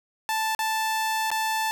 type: tone with dropouts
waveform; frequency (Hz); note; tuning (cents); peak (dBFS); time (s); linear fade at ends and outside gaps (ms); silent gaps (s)
sawtooth; 880; A5; 0; -20; 0.29-1.71; 0; 0.549-0.591 / 1.304-1.315
effects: none